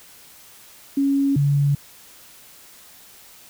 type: tone pair in turn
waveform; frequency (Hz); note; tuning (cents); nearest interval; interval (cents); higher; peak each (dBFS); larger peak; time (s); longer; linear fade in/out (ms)
sine; 277.2 / 142.33; C#4 / C#3; 0 / +46; octave; 1154; first; -16 / -15; second; 0.97-1.36 / 1.36-1.75; neither; 5
effects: white hiss -47 dBFS RMS until 3.49 s